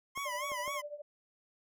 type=tone with vibrato; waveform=25% pulse; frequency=1046.5 Hz; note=C6; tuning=in tune; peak=-32 dBFS; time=0.15-0.82 s; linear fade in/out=20 ms; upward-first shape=sine; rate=3.9 Hz; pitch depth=130 cents each way
type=clicks; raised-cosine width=1 ms; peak=-33 dBFS; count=3; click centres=0.176 / 0.518 / 0.678 s
type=tone with tremolo; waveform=sine; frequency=589 Hz; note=D5; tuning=5 cents sharp; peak=-37 dBFS; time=0.25-1.02 s; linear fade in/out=10 ms; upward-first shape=triangle; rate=12 Hz; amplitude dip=90%
effects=none